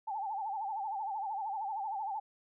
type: tone with vibrato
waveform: sine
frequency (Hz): 829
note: G#5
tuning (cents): -3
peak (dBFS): -34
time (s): 0.07-2.2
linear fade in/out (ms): 10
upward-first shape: sine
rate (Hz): 13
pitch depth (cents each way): 130
effects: none